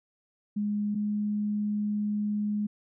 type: tone pair in turn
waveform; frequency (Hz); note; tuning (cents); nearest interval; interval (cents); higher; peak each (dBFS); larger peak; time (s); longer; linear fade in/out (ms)
sine; 207.4 / 208.6; G#3 / G#3; -2 / +8; unison; 10; second; -26; neither; 0.56-0.95 / 0.95-2.67; second; 10
effects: none